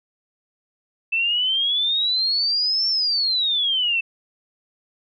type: exponential two-way sweep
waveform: sine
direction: up then down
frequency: 2637 to 5460 to 2637 Hz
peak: -18 dBFS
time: 1.12-4.01 s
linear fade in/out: 10 ms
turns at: 2.88 s
effects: none